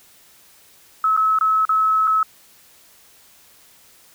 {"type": "tone with dropouts", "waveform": "sine", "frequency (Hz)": 1293, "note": "E6", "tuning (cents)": -34, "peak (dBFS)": -14, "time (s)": [1.04, 2.23], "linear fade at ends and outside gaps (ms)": 2, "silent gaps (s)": [[1.166, 1.174], [1.388, 1.41], [1.652, 1.692], [2.073, 2.076]], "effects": ["white hiss -51 dBFS RMS until 4.14 s"]}